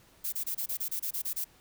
violet noise bursts, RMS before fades -33 dBFS, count 11, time 0.24-1.445 s, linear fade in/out 10 ms, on 85 ms, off 27 ms, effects pink hiss -61 dBFS RMS until 1.6 s

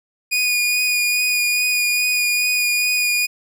sawtooth tone with vibrato, 2457 Hz, D#7, 22 cents flat, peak -13 dBFS, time 0.31-3.27 s, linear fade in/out 20 ms, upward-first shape sine, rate 2.4 Hz, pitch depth 13 cents each way, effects none

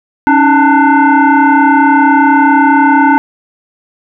sine tone with frequency modulation, 311.1 Hz, D#4, in tune, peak -4 dBFS, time 0.27-3.18 s, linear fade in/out 0 ms, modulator 590 Hz, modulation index 1.9, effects none

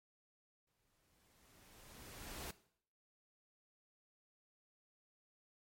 pink noise with exponential growth, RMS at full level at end -45 dBFS, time 0.67-2.51 s, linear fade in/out 5 ms, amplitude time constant 400 ms, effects noise-tail reverb RT60 0.6 s tail -17 dB re dry + MP3 64 kbps

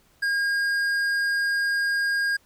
sine tone with tanh clipping, 1622 Hz, G#6, 41 cents flat, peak -23 dBFS, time 0.22-2.37 s, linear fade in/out 10 ms, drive 10 dB, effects pink hiss -61 dBFS RMS until 2.45 s

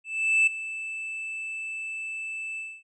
triangle tone with ADSR envelope, 2637 Hz, E7, in tune, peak -15 dBFS, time 0.04-2.83 s, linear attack 430 ms, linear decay 8 ms, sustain -15 dB, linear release 250 ms, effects resampled to 24000 Hz

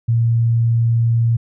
sine tone, 116 Hz, A#2, 8 cents flat, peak -12 dBFS, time 0.08-1.37 s, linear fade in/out 10 ms, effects none

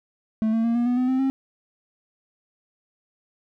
triangle tone with pitch steps, 219.4 / 225.7 / 232.2 / 238.8 / 245.7 / 252.8 / 260 / 267.5 Hz, A3 / A3 / A#3 / A#3 / B3 / B3 / C4 / C4, -5 / +44 / -7 / +42 / -9 / +41 / -11 / +38 cents, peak -17 dBFS, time 0.42-1.3 s, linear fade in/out 0 ms, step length 110 ms, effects none

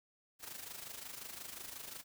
white noise with amplitude modulation, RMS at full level -45 dBFS, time 0.39-2.04 s, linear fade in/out 50 ms, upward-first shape sine, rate 25.6 Hz, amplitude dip 65%, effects none

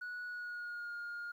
sine tone with pitch glide, 1467 to 1419.5 Hz, F#6 to F6, -15 to +28 cents, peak -38 dBFS, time 0.01-1.32 s, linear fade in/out 10 ms, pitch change -57 cents, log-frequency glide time 0.25-0.93 s, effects tanh soft clip ceiling -39 dBFS + 12-bit

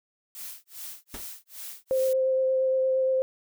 blue noise with tremolo, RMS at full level -38 dBFS, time 0.35-2.13 s, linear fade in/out 0 ms, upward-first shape sine, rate 2.5 Hz, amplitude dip 100%
pink noise with exponential decay, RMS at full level -35 dBFS, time 1.14-1.31 s, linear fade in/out 2 ms, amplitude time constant 35 ms
sine tone with vibrato, 523.3 Hz, C5, in tune, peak -21 dBFS, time 1.91-3.22 s, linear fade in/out 0 ms, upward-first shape sine, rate 8.6 Hz, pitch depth 10 cents each way
effects none

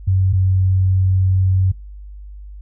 sine tone pair in turn, 94.4 / 93.95 Hz, F#2 / F#2, +35 / +27 cents, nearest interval unison, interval 8 cents, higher first, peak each -12 dBFS, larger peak neither, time 0.07-0.33 / 0.33-1.72 s, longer second, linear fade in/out 10 ms, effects noise-tail reverb RT60 0.2 s tail -20 dB re dry + added 50 Hz sine -32 dBFS peak until 2.61 s

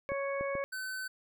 harmonic tone, 554.4 Hz, C#5, in tune, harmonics 1 / 2 / 3 / 4, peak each -33 / -40 / -44 / -41 dBFS, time 0.09-0.64 s, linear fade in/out 0 ms
clicks, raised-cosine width 2 ms, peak -27 dBFS, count 3, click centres 0.119 / 0.41 / 0.553 s
square tone, 1521 Hz, F#6, 47 cents sharp, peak -37 dBFS, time 0.72-1.08 s, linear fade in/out 10 ms
effects none

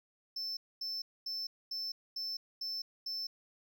triangle tone bursts, 5300 Hz, E8, 9 cents sharp, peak -35 dBFS, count 7, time 0.36-3.27 s, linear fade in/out 5 ms, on 210 ms, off 240 ms, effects none

